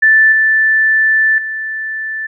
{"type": "tone with level steps", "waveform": "sine", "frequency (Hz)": 1760, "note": "A6", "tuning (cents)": 0, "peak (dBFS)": [-5, -8, -18], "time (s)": [0.02, 2.27], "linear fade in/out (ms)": 10, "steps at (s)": [0.32, 1.38], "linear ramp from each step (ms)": 2, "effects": []}